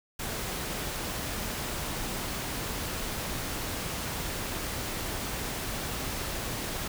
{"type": "noise", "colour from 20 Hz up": "pink", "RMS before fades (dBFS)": -34, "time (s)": [0.19, 6.88], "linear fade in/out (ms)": 5, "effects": []}